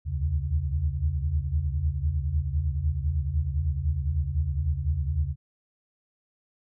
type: tone cluster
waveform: sine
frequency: 71.3 / 77.3 / 81.2 / 135.6 Hz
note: C#2 / D#2 / E2 / C#3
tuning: +49 / -11 / -26 / -38 cents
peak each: -29 / -32 / -27 / -32 dBFS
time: 0.05-5.36 s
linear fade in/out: 50 ms
effects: none